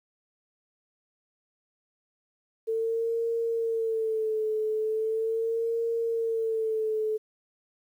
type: tone with vibrato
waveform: sine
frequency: 446.6 Hz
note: A4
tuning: 26 cents sharp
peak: -25 dBFS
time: 2.67-7.18 s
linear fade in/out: 20 ms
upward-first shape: sine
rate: 0.39 Hz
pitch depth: 55 cents each way
effects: 10-bit